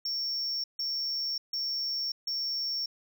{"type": "tone bursts", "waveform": "sine", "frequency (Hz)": 5470, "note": "F8", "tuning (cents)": -37, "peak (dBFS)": -27, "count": 4, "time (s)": [0.05, 2.86], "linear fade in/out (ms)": 5, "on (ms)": 590, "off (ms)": 150, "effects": ["tanh soft clip ceiling -28 dBFS", "10-bit"]}